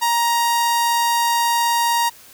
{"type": "tone with notch filter", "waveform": "sawtooth", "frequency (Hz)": 939, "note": "A#5", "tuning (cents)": 12, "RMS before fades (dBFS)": -18, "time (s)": [0.01, 2.1], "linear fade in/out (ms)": 20, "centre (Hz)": 2300, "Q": 1.7, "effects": ["white hiss -45 dBFS RMS until 2.33 s"]}